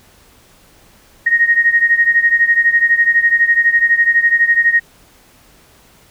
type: beating tone pair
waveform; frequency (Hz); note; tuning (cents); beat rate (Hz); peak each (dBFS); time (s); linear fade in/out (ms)
sine; 1864.7 / 1876.7; A#6 / A#6; 0 / +11; 12; -11 / -14; 1.26-4.8; 10
effects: pink hiss -48 dBFS RMS until 6.1 s